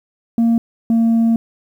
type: tone pair in turn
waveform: sine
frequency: 231.1 / 228.7 Hz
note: A#3 / A#3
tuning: -15 / -33 cents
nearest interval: unison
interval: 18 cents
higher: first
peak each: -8 dBFS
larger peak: neither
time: 0.38-0.58 / 0.9-1.36 s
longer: second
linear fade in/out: 2 ms
effects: tanh soft clip ceiling -10 dBFS + 8-bit